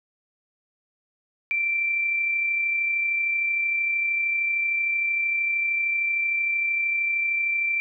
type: tone with amplitude modulation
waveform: sine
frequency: 2349 Hz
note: D7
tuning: in tune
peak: -20 dBFS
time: 1.51-7.8 s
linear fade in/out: 0 ms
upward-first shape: sine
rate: 33.1 Hz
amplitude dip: 30%
effects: none